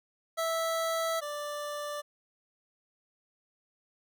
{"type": "tone pair in turn", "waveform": "25% pulse", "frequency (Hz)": [656, 588.1], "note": ["E5", "D5"], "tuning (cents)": [-9, 2], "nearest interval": "major second", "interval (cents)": 189, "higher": "first", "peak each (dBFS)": [-25, -31], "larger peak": "first", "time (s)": [[0.37, 1.21], [1.21, 2.02]], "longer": "first", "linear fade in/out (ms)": 20, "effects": []}